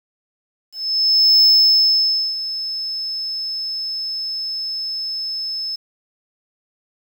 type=tone with ADSR envelope; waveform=sine; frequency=5230 Hz; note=E8; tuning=15 cents flat; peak=-6 dBFS; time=0.72-5.76 s; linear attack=710 ms; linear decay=920 ms; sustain=-16 dB; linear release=9 ms; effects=tanh soft clip ceiling -7 dBFS + 8-bit